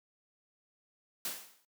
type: noise with exponential decay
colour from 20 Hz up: white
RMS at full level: -34 dBFS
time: 1.25-1.65 s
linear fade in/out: 2 ms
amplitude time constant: 85 ms
effects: noise-tail reverb RT60 0.1 s tail -23 dB re dry + high-pass 200 Hz 12 dB/octave